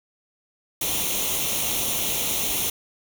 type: noise with comb filter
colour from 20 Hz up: white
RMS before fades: -25 dBFS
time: 0.81-2.7 s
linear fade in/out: 5 ms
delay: 0.31 ms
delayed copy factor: +0.7
effects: none